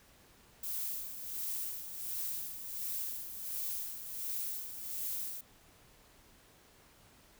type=noise with tremolo; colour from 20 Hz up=violet; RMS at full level=-37 dBFS; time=0.63-5.41 s; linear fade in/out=5 ms; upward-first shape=sine; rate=1.4 Hz; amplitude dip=60%; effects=pink hiss -62 dBFS RMS until 7.39 s